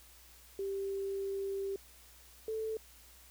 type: tone pair in turn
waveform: sine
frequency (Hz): 392 / 440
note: G4 / A4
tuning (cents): 0 / 0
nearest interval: major second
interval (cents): 200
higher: second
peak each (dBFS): -34 / -34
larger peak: neither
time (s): 0.59-1.76 / 2.48-2.77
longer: first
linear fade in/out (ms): 2
effects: added 60 Hz sine -61 dBFS peak until 3.3 s + white hiss -59 dBFS RMS until 3.3 s